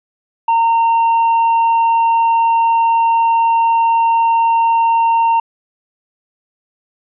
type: tone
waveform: triangle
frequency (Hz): 918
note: A#5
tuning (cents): -27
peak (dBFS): -8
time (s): 0.48-5.4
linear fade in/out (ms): 5
effects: resampled to 8000 Hz